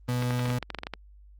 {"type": "tone", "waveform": "35% pulse", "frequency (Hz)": 123.47, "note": "B2", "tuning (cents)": 0, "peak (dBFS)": -24, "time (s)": [0.08, 0.59], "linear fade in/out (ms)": 10}
{"type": "clicks", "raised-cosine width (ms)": 0.3, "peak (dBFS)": -17, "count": 12, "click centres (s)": [0.224, 0.307, 0.394, 0.457, 0.503, 0.627, 0.703, 0.747, 0.787, 0.834, 0.869, 0.937]}
{"effects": ["added 50 Hz sine -49 dBFS peak until 1.39 s", "Opus 24 kbps"]}